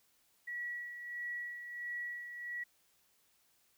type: tone with tremolo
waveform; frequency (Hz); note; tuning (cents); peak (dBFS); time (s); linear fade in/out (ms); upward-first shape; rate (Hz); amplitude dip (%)
sine; 1931; B6; -39; -37; 0.47-2.64; 10; sine; 1.5; 55
effects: white hiss -72 dBFS RMS until 3.77 s